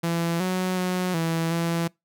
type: tone with pitch steps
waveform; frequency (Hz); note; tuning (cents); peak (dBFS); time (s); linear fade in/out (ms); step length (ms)
sawtooth; 168.4 / 184.5 / 182.5 / 164.6 / 168; E3 / F#3 / F#3 / E3 / E3; +37 / -5 / -24 / -2 / +33; -19; 0.03-1.88; 10; 370
effects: noise-tail reverb RT60 0.2 s tail -25 dB re dry